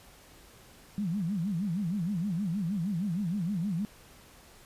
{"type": "tone with vibrato", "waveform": "sine", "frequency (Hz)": 185, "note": "F#3", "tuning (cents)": 0, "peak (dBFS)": -28, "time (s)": [0.98, 3.85], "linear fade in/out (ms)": 0, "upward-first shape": "sine", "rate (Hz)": 6.4, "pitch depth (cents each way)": 240, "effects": ["pink hiss -55 dBFS RMS until 4.65 s", "resampled to 32000 Hz"]}